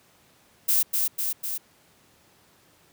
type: noise with echo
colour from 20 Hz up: violet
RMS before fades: -21 dBFS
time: 0.68-0.83 s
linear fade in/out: 10 ms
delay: 250 ms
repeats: 3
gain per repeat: -3 dB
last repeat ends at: 1.58 s
effects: pink hiss -59 dBFS RMS until 2.92 s + high-pass 100 Hz 12 dB/octave